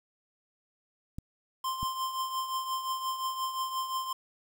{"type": "clicks", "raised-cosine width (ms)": 5, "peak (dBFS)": -25, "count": 2, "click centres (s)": [1.185, 1.83]}
{"type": "tone with tremolo", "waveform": "square", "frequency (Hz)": 1046.5, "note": "C6", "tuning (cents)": 0, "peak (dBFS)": -29, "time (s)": [1.64, 4.13], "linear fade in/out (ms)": 5, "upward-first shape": "triangle", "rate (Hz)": 5.7, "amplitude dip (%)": 65}
{"effects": ["9-bit"]}